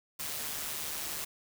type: noise with amplitude modulation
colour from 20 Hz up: white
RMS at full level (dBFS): -35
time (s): 0.19-1.25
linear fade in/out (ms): 10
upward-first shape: sine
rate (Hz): 151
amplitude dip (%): 50
effects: none